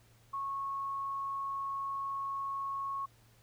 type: tone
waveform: sine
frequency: 1099 Hz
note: C#6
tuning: 15 cents flat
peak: -34 dBFS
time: 0.33-3.06 s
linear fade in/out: 10 ms
effects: added 115 Hz sine -63 dBFS peak until 3.42 s + pink hiss -66 dBFS RMS until 3.42 s

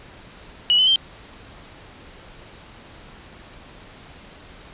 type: tone with pitch steps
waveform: sine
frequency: 2928 / 3035 / 3145 Hz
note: F#7 / F#7 / G7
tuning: -19 / +43 / +5 cents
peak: -13 dBFS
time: 0.7-0.958 s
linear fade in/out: 0 ms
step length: 86 ms
effects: pink hiss -44 dBFS RMS until 4.73 s + resampled to 8000 Hz

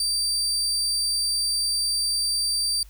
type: tone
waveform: 30% pulse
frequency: 4666 Hz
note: D8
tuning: 12 cents flat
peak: -19 dBFS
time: 0-2.83 s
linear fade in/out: 2 ms
effects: added 50 Hz sine -44 dBFS peak until 2.89 s + white hiss -57 dBFS RMS until 2.89 s

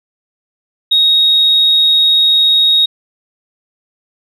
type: tone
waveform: sine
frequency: 3759 Hz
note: A#7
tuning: 14 cents sharp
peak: -6 dBFS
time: 0.91-2.86 s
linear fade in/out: 10 ms
effects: tanh soft clip ceiling -2 dBFS

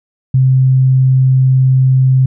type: tone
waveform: sine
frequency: 130.81 Hz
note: C3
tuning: in tune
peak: -6 dBFS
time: 0.34-2.26 s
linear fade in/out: 5 ms
effects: none

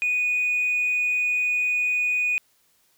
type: tone with hard clipping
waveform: triangle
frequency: 2474 Hz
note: D#7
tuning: 10 cents flat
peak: -20 dBFS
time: 0.02-2.38 s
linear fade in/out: 0 ms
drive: 2 dB
effects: white hiss -64 dBFS RMS until 2.97 s

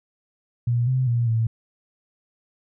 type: tone with pitch steps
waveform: sine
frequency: 119.7 / 129.3 / 118.8 / 113.3 Hz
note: A#2 / C3 / A#2 / A#2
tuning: +46 / -20 / +33 / -49 cents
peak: -18 dBFS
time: 0.67-1.47 s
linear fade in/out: 5 ms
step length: 200 ms
effects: none

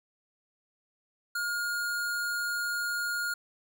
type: tone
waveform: square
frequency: 1424 Hz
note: F6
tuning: 33 cents sharp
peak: -30 dBFS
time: 1.35-3.34 s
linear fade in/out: 5 ms
effects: none

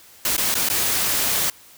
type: noise with dropouts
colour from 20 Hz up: white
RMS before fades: -21 dBFS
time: 0.25-1.5 s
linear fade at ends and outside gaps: 2 ms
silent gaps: 0.366-0.379 / 0.542-0.552 / 0.688-0.699 s
effects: white hiss -48 dBFS RMS until 1.77 s

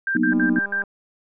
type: tone bursts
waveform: sine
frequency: 1581 Hz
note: G6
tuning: 14 cents sharp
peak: -20 dBFS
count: 5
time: 0.07-0.822 s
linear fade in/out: 2 ms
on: 100 ms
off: 63 ms
type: chord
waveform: sine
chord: B major seventh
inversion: second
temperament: equal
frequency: 185 / 233.1 / 246.9 / 311.1 Hz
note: F#3 / A#3 / B3 / D#4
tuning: 0 / 0 / 0 / 0 cents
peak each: -27 / -25 / -21 / -21 dBFS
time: 0.15-0.59 s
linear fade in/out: 5 ms
type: click train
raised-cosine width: 1 ms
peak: -26 dBFS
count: 105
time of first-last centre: 0.32-0.837 s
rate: 201 Hz
effects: none

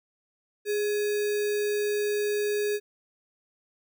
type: tone with sample-and-hold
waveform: sine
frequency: 415.3 Hz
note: G#4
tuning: in tune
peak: -24 dBFS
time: 0.65-2.8 s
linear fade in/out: 50 ms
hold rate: 2100 Hz
effects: none

